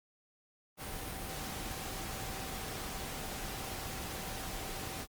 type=tone in noise; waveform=sine; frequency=770 Hz; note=G5; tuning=31 cents flat; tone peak=-50 dBFS; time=0.77-5.07 s; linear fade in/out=50 ms; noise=pink; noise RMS=-41 dBFS; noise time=0.77-5.07 s; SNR=-12 dB; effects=Opus 32 kbps